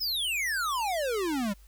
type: exponential sweep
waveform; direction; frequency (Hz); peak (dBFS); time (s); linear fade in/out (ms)
square; down; 5340 to 190; -28; 0-1.54; 20
effects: added 50 Hz sine -51 dBFS peak until 1.67 s + white hiss -63 dBFS RMS until 1.67 s